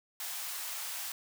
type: high-pass noise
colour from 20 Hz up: white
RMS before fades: -39 dBFS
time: 0.2-1.12 s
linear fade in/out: 2 ms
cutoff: 680 Hz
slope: 24 dB/octave
effects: none